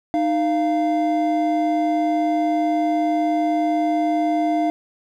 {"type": "tone pair together", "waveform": "triangle", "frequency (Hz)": [308.4, 692.3], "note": ["D#4", "F5"], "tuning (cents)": [-15, -15], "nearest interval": "octave + major second", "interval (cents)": 1400, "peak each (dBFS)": -18, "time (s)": [0.14, 4.7], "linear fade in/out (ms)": 0, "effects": []}